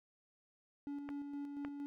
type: tone with tremolo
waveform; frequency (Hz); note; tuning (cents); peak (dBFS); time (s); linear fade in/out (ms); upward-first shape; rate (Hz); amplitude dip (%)
triangle; 285.1; C#4; +49; -38; 0.87-1.86; 0; square; 4.3; 35
type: clicks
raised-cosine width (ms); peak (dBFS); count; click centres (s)
0.5; -31 / -30; 2; 1.09 / 1.649
effects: none